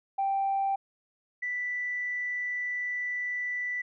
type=tone pair in turn; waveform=sine; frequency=784 / 1975.6 Hz; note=G5 / B6; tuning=0 / 0 cents; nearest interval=octave + major third; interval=1600 cents; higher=second; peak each=-24 / -29 dBFS; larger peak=first; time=0.18-0.76 / 1.42-3.82 s; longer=second; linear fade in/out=10 ms; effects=tanh soft clip ceiling -21 dBFS